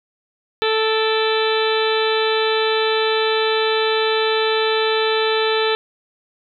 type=harmonic tone with a mistuned harmonic; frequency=440 Hz; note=A4; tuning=in tune; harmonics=1 / 2 / 3 / 4 / 5 / 6 / 7 / 8 / 9; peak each=-18 / -25 / -26 / -26 / -30 / -30 / -30 / -27 / -27 dBFS; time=0.62-5.75 s; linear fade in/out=0 ms; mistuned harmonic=5; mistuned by=+92 cents; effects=none